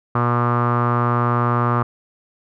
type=tone with low-pass filter; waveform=sawtooth; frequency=120 Hz; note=B2; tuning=49 cents flat; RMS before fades=-18 dBFS; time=0.15-1.83 s; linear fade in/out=5 ms; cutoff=1200 Hz; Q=6.4; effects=none